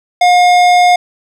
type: tone with tanh clipping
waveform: sine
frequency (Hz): 715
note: F5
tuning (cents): +41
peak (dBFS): -7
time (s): 0.21-0.96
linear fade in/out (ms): 5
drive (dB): 17
effects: none